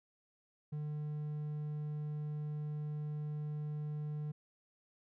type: tone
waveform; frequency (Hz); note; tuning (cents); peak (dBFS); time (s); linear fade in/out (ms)
triangle; 150; D3; +37; -35; 0.72-4.32; 10
effects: none